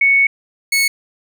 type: tone pair in turn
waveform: sine / sawtooth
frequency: 2217 / 2204 Hz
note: C#7 / C#7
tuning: 0 / -11 cents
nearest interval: unison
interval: 11 cents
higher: first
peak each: -9 dBFS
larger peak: neither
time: 0.01-0.27 / 0.72-0.88 s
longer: first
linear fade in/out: 5 ms
effects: none